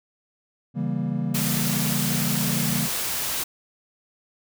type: chord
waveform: triangle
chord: C# diminished seventh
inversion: none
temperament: equal with one note detuned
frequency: 138.59 / 164.81 / 196 / 235.7 Hz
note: C#3 / E3 / G3 / Bb3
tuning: 0 / 0 / 0 / +19 cents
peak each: -27 dBFS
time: 0.74-2.89 s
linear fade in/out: 50 ms
type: noise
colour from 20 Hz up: white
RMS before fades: -27 dBFS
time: 1.34-3.44 s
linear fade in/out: 10 ms
effects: none